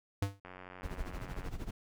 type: tone with exponential decay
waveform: square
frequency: 99 Hz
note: G2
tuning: 18 cents sharp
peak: -27 dBFS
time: 0.22-0.4 s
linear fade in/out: 5 ms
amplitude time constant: 37 ms
type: click train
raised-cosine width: 0.5 ms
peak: -33 dBFS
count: 96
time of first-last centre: 0.45-1.485 s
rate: 91.8 Hz
type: noise with tremolo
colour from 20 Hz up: brown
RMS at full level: -37 dBFS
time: 0.83-1.71 s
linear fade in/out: 5 ms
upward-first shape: sine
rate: 13 Hz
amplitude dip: 80%
effects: none